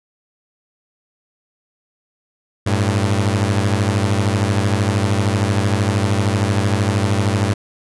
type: beating tone pair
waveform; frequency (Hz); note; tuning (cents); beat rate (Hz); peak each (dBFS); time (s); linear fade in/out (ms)
sawtooth; 98 / 111; G2 / A2; 0 / +16; 13; -13 / -15; 2.66-7.54; 10
effects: resampled to 24000 Hz